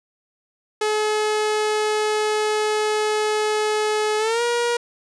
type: tone with pitch glide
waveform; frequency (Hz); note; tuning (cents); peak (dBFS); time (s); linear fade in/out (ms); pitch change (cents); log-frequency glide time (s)
sawtooth; 426.8 to 476.3; G#4 to A#4; +47 to +37; -15; 0.81-4.77; 5; +190; 4.18-4.42
effects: resampled to 22050 Hz + 9-bit